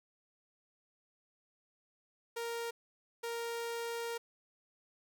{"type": "tone bursts at uneven times", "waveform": "sawtooth", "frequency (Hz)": 466.2, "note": "A#4", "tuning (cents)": 0, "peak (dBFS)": -33, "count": 2, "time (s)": [[2.36, 2.71], [3.23, 4.18]], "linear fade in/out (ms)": 10, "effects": []}